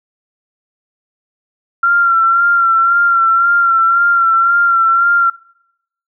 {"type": "tone with vibrato", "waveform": "sine", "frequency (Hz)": 1371, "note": "F6", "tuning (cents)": -32, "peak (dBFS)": -8, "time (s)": [1.83, 5.3], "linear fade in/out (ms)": 5, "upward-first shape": "sine", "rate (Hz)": 1.9, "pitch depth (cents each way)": 34, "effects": ["noise-tail reverb RT60 0.8 s tail -25 dB re dry"]}